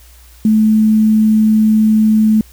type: tone with quantisation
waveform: sine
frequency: 216.9 Hz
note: A3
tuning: 25 cents flat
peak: -7 dBFS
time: 0.45-2.41 s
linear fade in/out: 2 ms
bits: 6
effects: added 60 Hz sine -40 dBFS peak until 2.52 s + white hiss -46 dBFS RMS until 2.52 s